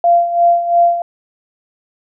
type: tone with tremolo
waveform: sine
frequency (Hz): 690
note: F5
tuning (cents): -21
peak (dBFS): -6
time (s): 0.04-1.02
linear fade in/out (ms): 2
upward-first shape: sine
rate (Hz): 2.9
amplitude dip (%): 70
effects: none